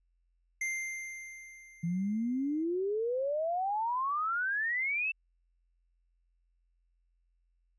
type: tone with exponential decay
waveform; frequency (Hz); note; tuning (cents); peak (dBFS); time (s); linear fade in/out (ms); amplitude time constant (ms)
square; 2094; C7; +1; -31; 0.61-2.64; 5; 440
type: exponential sweep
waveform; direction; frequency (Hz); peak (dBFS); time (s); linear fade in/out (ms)
sine; up; 164.7 to 2688; -29; 1.83-5.12; 10
effects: added 43 Hz sine -70 dBFS peak until 7.78 s + resampled to 22050 Hz